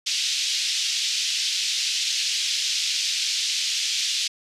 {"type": "band-pass noise", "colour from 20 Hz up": "white", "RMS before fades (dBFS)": -25, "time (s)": [0.06, 4.28], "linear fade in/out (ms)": 10, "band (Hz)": [2700, 5800], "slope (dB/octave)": 24, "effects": ["resampled to 32000 Hz"]}